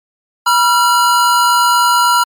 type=tone pair together; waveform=square; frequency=970 / 1371.8 Hz; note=B5 / F6; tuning=-31 / -31 cents; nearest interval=tritone; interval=600 cents; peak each=-12 dBFS; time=0.46-2.24 s; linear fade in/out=10 ms; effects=MP3 64 kbps